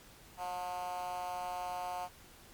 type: tone with high-pass filter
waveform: 10% pulse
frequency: 180 Hz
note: F#3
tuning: 47 cents flat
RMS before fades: -39 dBFS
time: 0.37-2.09 s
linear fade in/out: 50 ms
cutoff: 770 Hz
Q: 5.1
effects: pink hiss -57 dBFS RMS until 2.53 s + MP3 96 kbps